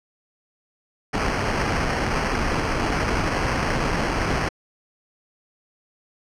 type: noise with sample-and-hold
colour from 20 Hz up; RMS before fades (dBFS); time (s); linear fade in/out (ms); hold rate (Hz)
pink; -23; 1.13-4.49; 10; 3675
effects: low-pass 6000 Hz 12 dB/octave